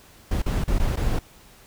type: noise with dropouts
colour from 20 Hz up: brown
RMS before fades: -22 dBFS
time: 0.31-1.19 s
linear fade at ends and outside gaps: 5 ms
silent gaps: 0.421-0.46 / 0.64-0.678 / 0.786-0.797 / 0.96-0.97 s
effects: pink hiss -51 dBFS RMS until 1.66 s